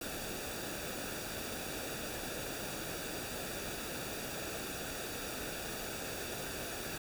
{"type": "noise with comb filter", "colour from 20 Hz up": "pink", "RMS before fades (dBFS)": -41, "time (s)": [0.01, 6.98], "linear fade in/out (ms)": 5, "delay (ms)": 0.96, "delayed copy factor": -0.6, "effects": []}